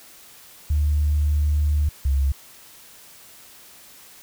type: tone pair in turn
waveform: sine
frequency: 74.4 / 68.4 Hz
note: D2 / C#2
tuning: +23 / -23 cents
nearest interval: minor second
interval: 146 cents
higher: first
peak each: -16 dBFS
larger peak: neither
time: 0.7-1.89 / 2.05-2.32 s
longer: first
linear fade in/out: 5 ms
effects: tanh soft clip ceiling -12 dBFS + white hiss -47 dBFS RMS until 4.22 s